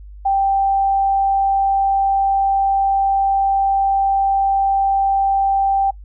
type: tone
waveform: sine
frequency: 784 Hz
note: G5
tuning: in tune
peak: -13 dBFS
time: 0.25-5.91 s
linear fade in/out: 10 ms
effects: noise-tail reverb RT60 0.1 s tail -23 dB re dry + added 50 Hz sine -34 dBFS peak until 6.04 s